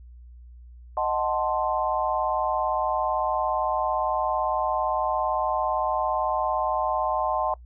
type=chord; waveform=sine; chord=D# diminished seventh; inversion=none; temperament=equal; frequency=622.3 / 740 / 880 / 1046.5 Hz; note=D#5 / F#5 / A5 / C6; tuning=0 / 0 / 0 / 0 cents; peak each=-28 dBFS; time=0.97-7.54 s; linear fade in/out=2 ms; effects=noise-tail reverb RT60 0.1 s tail -23 dB re dry + added 60 Hz sine -43 dBFS peak until 7.65 s